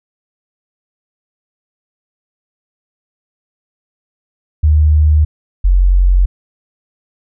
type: tone pair in turn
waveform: sine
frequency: 76.2 / 45.51 Hz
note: D#2 / F#1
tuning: -36 / -28 cents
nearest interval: major sixth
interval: 892 cents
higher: first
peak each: -6 dBFS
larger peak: neither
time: 4.63-5.25 / 5.64-6.26 s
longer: neither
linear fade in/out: 10 ms
effects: none